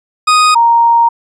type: tone pair in turn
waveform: 40% pulse / sine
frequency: 1244.5 / 932.3 Hz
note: D#6 / A#5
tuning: 0 / 0 cents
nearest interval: perfect fourth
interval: 500 cents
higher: first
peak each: -5 dBFS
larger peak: neither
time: 0.27-0.55 / 0.55-1.09 s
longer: second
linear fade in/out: 10 ms
effects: resampled to 22050 Hz